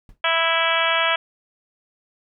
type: noise with exponential decay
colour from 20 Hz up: brown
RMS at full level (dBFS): -39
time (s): 0.09-0.21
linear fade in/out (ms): 2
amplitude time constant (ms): 25
type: harmonic tone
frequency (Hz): 329.6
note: E4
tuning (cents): 0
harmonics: 2 / 3 / 4 / 5 / 6 / 7 / 8 / 9 / 10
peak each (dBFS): -25 / -26 / -24 / -25 / -29 / -25 / -28 / -28 / -26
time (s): 0.24-1.16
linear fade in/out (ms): 5
effects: none